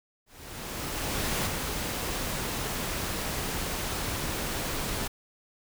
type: noise with ADSR envelope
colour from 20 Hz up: pink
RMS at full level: -28 dBFS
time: 0.26-5.08 s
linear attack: 1200 ms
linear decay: 12 ms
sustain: -4 dB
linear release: 10 ms
effects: none